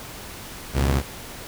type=tone pair together; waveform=sawtooth; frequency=68.6 / 122.23 Hz; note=C#2 / B2; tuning=-17 / -17 cents; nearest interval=minor seventh; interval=1000 cents; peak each=-15 / -22 dBFS; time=0.73-1.03 s; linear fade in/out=50 ms; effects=pink hiss -38 dBFS RMS until 1.47 s